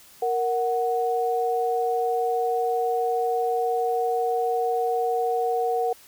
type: tone pair together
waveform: sine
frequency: 466.2 / 740 Hz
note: A#4 / F#5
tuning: 0 / 0 cents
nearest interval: minor sixth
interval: 800 cents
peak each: -24 dBFS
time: 0.22-5.93 s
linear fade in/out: 5 ms
effects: white hiss -51 dBFS RMS until 6.07 s